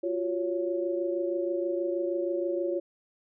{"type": "tone cluster", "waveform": "sine", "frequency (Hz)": [347.8, 374.1, 558], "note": ["F4", "F#4", "C#5"], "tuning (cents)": [-7, 19, 11], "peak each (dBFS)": [-29, -36, -31], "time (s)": [0.03, 2.8], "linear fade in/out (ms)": 10, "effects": []}